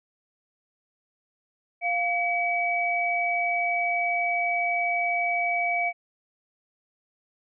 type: tone pair together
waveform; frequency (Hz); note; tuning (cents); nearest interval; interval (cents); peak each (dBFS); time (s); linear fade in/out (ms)
sine; 699.1 / 2278; F5 / C#7; +2 / +47; octave + minor sixth; 2045; -26 / -25; 1.81-5.93; 50
effects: none